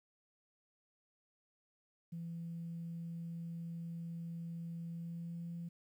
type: tone with pitch glide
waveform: sine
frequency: 167.9 to 170.15 Hz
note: E3 to F3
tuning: +32 to -45 cents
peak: -40 dBFS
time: 2.12-5.69 s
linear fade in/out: 10 ms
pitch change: +23 cents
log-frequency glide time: 4.9-5.52 s
effects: tanh soft clip ceiling -37 dBFS + 12-bit